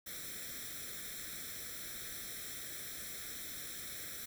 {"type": "noise with comb filter", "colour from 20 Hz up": "white", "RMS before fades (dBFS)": -45, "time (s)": [0.06, 4.26], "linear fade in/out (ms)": 10, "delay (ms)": 0.53, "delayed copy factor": 0.9, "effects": []}